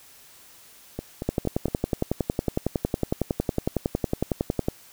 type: two click trains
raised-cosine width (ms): 2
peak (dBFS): -9 / -16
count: 38 / 4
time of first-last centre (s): 1.29-4.684 / 0.99-1.683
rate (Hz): 10.9 / 4.33
effects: white hiss -51 dBFS RMS until 4.92 s